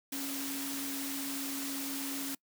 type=tone in noise; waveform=sine; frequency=275.6 Hz; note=C#4; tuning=10 cents flat; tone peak=-38 dBFS; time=0.12-2.35 s; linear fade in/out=5 ms; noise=white; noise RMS=-39 dBFS; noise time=0.12-2.35 s; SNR=-2 dB; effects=noise-tail reverb RT60 0.1 s tail -25 dB re dry + high-pass 150 Hz 12 dB/octave